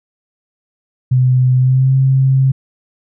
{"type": "tone with pitch glide", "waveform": "sine", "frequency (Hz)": [127.5, 133.3], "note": ["C3", "C3"], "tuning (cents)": [-44, 33], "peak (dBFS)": -8, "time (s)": [1.11, 2.52], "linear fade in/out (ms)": 10, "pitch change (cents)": 77, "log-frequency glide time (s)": [1.56, 1.94], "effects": []}